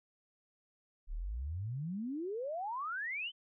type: exponential sweep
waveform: sine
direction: up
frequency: 32.7 to 3136 Hz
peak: -36 dBFS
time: 1.07-3.32 s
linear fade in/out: 50 ms
effects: none